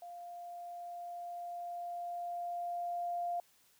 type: tone with level ramp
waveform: sine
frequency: 698.5 Hz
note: F5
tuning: in tune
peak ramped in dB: -45 to -33 dBFS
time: 0.02-3.4 s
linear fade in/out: 2 ms
effects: white hiss -68 dBFS RMS until 3.79 s